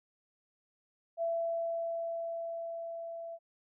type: tone with level ramp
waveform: sine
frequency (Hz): 669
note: E5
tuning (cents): +25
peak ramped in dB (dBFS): -29 to -40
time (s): 1.17-3.39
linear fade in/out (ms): 50
effects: none